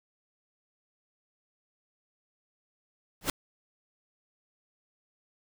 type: noise with exponential growth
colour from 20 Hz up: pink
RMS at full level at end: -22 dBFS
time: 3.21-3.3 s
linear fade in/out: 2 ms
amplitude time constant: 19 ms
effects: none